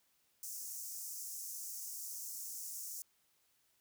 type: high-pass noise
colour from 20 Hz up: pink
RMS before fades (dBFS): -45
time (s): 0.43-3.02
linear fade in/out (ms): 0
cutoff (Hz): 5700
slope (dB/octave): 48
effects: white hiss -75 dBFS RMS until 3.8 s